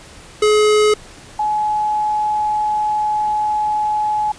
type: tone pair in turn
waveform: square / sine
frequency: 423.9 / 847.8 Hz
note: G#4 / G#5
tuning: +35 / +35 cents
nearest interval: octave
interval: 1200 cents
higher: second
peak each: -11 / -15 dBFS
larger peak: first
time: 0.42-0.94 / 1.39-4.32 s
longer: second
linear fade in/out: 5 ms
effects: pink hiss -40 dBFS RMS until 4.38 s + resampled to 22050 Hz